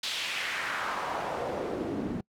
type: noise with band-pass filter sweep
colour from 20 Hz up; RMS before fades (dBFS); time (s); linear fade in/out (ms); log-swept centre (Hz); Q
pink; -33; 0.03-2.21; 5; 3800 to 220; 1.8
effects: noise-tail reverb RT60 0.1 s tail -26 dB re dry